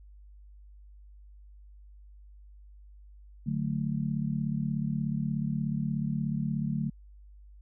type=chord; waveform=sine; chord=D major; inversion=none; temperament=just; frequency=146.83 / 183.54 / 220.2 Hz; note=D3 / F#3 / A3; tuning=0 / -14 / +2 cents; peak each=-31 / -34 / -32 dBFS; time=3.46-6.9 s; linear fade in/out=10 ms; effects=added 50 Hz sine -49 dBFS peak until 7.61 s